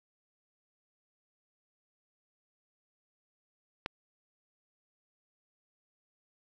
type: click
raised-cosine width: 0.3 ms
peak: -17 dBFS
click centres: 3.861 s
effects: none